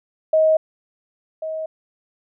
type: tone pair in turn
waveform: sine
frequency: 631 / 633.9 Hz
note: D#5 / D#5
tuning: +24 / +32 cents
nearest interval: unison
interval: 8 cents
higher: second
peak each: -12 / -24 dBFS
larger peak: first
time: 0.33-0.57 / 1.42-1.66 s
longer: neither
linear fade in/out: 5 ms
effects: none